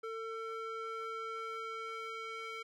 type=tone with band-pass filter sweep; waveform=square; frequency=449 Hz; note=A4; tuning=35 cents sharp; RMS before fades=-42 dBFS; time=0.03-2.63 s; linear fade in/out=10 ms; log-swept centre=970 to 2000 Hz; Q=1.7; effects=none